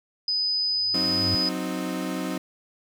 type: tone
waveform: sine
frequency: 4997 Hz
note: D#8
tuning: 7 cents sharp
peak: -22 dBFS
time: 0.28-1.49 s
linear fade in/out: 2 ms
type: tone with exponential growth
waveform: sine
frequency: 98 Hz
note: G2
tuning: in tune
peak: -24 dBFS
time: 0.66-1.35 s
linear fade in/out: 0 ms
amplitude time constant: 150 ms
type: chord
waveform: 35% pulse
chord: C diminished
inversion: second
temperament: equal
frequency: 185 / 261.6 / 311.1 Hz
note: Gb3 / C4 / Eb4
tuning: 0 / 0 / 0 cents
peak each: -30 dBFS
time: 0.94-2.38 s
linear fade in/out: 5 ms
effects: none